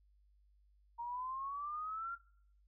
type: exponential sweep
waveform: sine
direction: up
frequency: 932.3 to 1396.9 Hz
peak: -39 dBFS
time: 0.98-2.16 s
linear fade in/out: 20 ms
effects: noise-tail reverb RT60 0.6 s tail -21 dB re dry + added 50 Hz sine -66 dBFS peak until 2.67 s